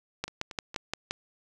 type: two click trains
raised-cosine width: 0.2 ms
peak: -13 / -23 dBFS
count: 6 / 3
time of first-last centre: 0.24-1.11 / 0.28-0.744 s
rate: 5.75 / 4.31 Hz
effects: none